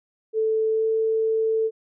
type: tone with pitch glide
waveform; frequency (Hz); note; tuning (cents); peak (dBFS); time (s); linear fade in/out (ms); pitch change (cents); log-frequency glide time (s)
sine; 440 to 443.6; A4 to A4; 0 to +14; -19; 0.33-1.71; 50; +14; 0.7-0.87
effects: none